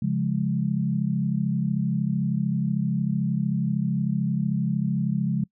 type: chord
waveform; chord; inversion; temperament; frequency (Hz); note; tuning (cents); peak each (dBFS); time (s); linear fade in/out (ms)
sine; Db major; none; equal; 138.59 / 174.61 / 207.7; Db3 / F3 / Ab3; 0 / 0 / 0; -26; 0.02-5.44; 5
effects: noise-tail reverb RT60 0.1 s tail -24 dB re dry